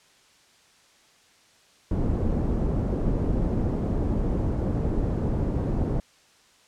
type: low-pass noise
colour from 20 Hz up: pink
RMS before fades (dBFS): -25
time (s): 1.91-6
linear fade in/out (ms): 2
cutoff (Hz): 410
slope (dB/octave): 12
effects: white hiss -58 dBFS RMS until 6.67 s + low-pass 7000 Hz 12 dB/octave